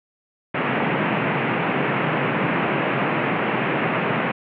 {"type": "band-pass noise", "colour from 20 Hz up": "pink", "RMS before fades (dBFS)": -22, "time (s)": [0.54, 4.32], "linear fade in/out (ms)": 10, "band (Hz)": [130, 2700], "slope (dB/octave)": 48, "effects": []}